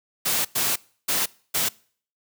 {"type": "noise bursts at uneven times", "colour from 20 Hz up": "white", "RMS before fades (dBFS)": -23, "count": 4, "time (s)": [[0.25, 0.45], [0.55, 0.76], [1.08, 1.26], [1.54, 1.69]], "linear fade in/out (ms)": 10, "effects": ["noise-tail reverb RT60 0.5 s tail -24 dB re dry", "high-pass 100 Hz 12 dB/octave"]}